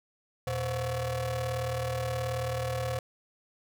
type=ring-modulated tone; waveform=35% pulse; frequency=201.1 Hz; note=G3; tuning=44 cents sharp; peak=-25 dBFS; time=0.47-2.99 s; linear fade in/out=2 ms; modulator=321 Hz; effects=none